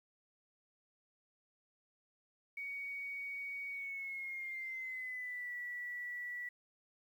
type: tone with pitch glide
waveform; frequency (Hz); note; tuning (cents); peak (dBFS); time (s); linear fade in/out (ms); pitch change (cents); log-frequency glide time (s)
sine; 2243 to 1952.6; C#7 to B6; +20 to -20; -40; 2.57-6.49; 5; -240; 3.71-5.53
effects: 11-bit